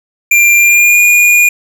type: tone with pitch glide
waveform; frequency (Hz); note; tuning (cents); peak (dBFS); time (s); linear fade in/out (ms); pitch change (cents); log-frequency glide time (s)
square; 2380 to 2434; D7 to D#7; +22 to -39; -5; 0.31-1.49; 5; +39; 0.56-1.01
effects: none